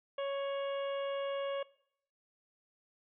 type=harmonic tone with a mistuned harmonic; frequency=554.4 Hz; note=C#5; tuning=in tune; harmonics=1 / 2 / 3 / 4 / 5 / 6; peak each=-34 / -43 / -50 / -52 / -49 / -53 dBFS; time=0.18-1.63 s; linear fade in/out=5 ms; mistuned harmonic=5; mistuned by=+31 cents; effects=noise-tail reverb RT60 0.7 s tail -21 dB re dry